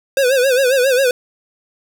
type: tone with vibrato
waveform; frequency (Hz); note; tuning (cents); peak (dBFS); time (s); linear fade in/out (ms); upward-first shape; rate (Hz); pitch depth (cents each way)
square; 520; C5; -11; -12; 0.17-1.11; 2; sine; 7.4; 110
effects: none